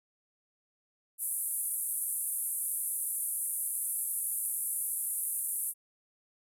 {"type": "band-pass noise", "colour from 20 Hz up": "white", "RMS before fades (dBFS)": -34, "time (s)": [1.18, 5.74], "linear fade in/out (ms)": 50, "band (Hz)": [9400, 12000], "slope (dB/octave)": 48, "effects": []}